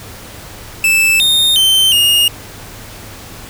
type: tone with pitch steps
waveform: 45% pulse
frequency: 2635 / 3674 / 3101 / 2846 Hz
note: E7 / A#7 / G7 / F7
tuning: -1 / -26 / -19 / +32 cents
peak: -8 dBFS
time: 0.84-2.28 s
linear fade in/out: 2 ms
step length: 360 ms
effects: added 103 Hz sine -39 dBFS peak until 3.49 s + pink hiss -33 dBFS RMS until 3.49 s